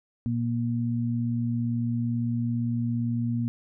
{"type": "tone pair together", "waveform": "sine", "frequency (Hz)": [118.53, 236.3], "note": ["A#2", "A#3"], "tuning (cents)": [29, 24], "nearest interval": "octave", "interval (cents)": 1195, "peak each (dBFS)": -27, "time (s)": [0.26, 3.48], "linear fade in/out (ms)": 0, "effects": []}